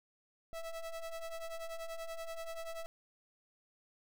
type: ring-modulated tone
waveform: square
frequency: 327.8 Hz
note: E4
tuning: 10 cents flat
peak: -38 dBFS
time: 0.53-2.86 s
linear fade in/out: 0 ms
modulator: 333 Hz
effects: none